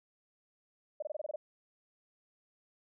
sine tone bursts, 605 Hz, D#5, 49 cents flat, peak -34 dBFS, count 8, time 1-1.36 s, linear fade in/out 5 ms, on 24 ms, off 24 ms, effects none

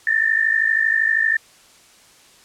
sine tone pair together, 1764.3 / 1817 Hz, A6 / A#6, +4 / -45 cents, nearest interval minor second, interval 51 cents, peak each -18 dBFS, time 0.07-1.37 s, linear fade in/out 2 ms, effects white hiss -50 dBFS RMS until 2.44 s + low-pass 9000 Hz 12 dB/octave

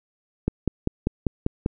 click train, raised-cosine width 3 ms, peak -8 dBFS, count 7, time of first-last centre 0.48-1.661 s, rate 5.08 Hz, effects none

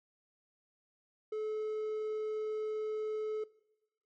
triangle tone, 431.1 Hz, A4, 35 cents flat, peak -32 dBFS, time 1.32-3.44 s, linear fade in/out 5 ms, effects noise-tail reverb RT60 0.9 s tail -20 dB re dry + MP3 32 kbps

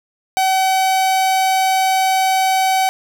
45% pulse tone, 760 Hz, F#5, 46 cents sharp, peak -13 dBFS, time 0.37-2.89 s, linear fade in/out 0 ms, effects none

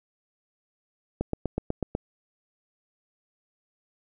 click train, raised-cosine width 2 ms, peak -13 dBFS, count 7, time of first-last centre 1.21-1.951 s, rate 8.1 Hz, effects none

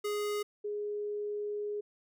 square / sine tone pair in turn, 415.3 / 415.3 Hz, G#4 / G#4, 0 / 0 cents, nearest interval unison, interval 0 cents, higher neither, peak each -32 / -33 dBFS, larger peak first, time 0.04-0.43 / 0.64-1.81 s, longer second, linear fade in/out 10 ms, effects none

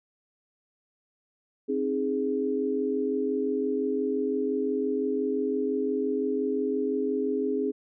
sine chord, Ab major, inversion first, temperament equal with one note detuned, 265.3 / 311.1 / 415.3 Hz, C4 / Eb4 / Ab4, +24 / 0 / 0 cents, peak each -29 / -33 / -27 dBFS, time 1.68-7.72 s, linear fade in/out 20 ms, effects none

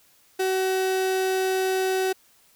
35% pulse tone, 377.4 Hz, F#4, 34 cents sharp, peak -20 dBFS, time 0.39-2.13 s, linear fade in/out 10 ms, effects white hiss -59 dBFS RMS until 2.55 s

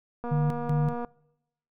click train, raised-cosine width 1 ms, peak -22 dBFS, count 194, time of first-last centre 0.24-1.048 s, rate 239 Hz
sine tone with tremolo, 149.8 Hz, D3, 35 cents sharp, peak -22 dBFS, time 0.31-0.94 s, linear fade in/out 10 ms, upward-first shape square, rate 2.6 Hz, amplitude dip 80%
effects noise-tail reverb RT60 0.9 s tail -25 dB re dry

